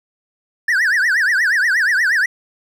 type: tone with vibrato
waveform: triangle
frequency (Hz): 1701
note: G#6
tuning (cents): +41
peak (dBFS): -11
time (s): 0.68-2.26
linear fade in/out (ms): 5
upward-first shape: triangle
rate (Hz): 8.4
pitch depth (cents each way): 280
effects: none